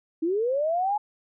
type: linear sweep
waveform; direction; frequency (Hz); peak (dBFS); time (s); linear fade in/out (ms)
sine; up; 309.5 to 852; -22; 0.22-0.98; 10
effects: none